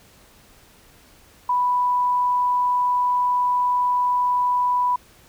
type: tone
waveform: sine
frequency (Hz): 987.8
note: B5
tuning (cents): 0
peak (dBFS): -17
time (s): 1.49-4.96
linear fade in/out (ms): 5
effects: pink hiss -52 dBFS RMS until 5.28 s